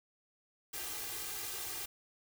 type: noise with comb filter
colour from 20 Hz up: white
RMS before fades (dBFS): -41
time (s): 0.73-1.86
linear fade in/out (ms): 10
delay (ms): 2.5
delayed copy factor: +0.8
effects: none